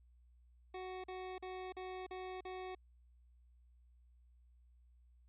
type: tone bursts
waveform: 25% pulse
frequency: 370.9 Hz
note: F#4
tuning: 4 cents sharp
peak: -40 dBFS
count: 6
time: 0.74-2.75 s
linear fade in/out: 5 ms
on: 300 ms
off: 42 ms
effects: added 60 Hz sine -63 dBFS peak until 5.28 s + resampled to 8000 Hz